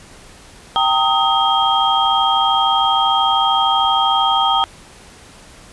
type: tone cluster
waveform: sine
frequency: 782 / 915 / 1257 / 3220 Hz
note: G5 / A#5 / D#6 / G7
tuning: -4 / -32 / +17 / +46 cents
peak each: -18 dBFS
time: 0.76-4.64 s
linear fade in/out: 0 ms
effects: pink hiss -42 dBFS RMS until 5.72 s + resampled to 24000 Hz